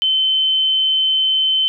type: tone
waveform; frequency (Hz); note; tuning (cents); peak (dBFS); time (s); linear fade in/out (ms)
sine; 3071; G7; -36; -13; 0.02-1.68; 0
effects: none

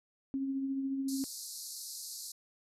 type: tone with tremolo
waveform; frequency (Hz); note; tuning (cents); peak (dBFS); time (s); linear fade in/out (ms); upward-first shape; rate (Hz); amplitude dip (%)
sine; 270.4; C#4; -43; -30; 0.34-1.24; 0; triangle; 14; 40
type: band-pass noise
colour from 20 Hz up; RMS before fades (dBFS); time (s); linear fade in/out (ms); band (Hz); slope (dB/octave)
pink; -44; 1.08-2.32; 5; 4100 to 13000; 96
effects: none

